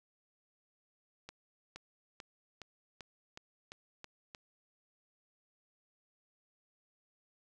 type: accelerating click train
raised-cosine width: 0.2 ms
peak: -29 dBFS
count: 9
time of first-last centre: 1.29-4.348 s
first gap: 470 ms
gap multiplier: 0.94
effects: none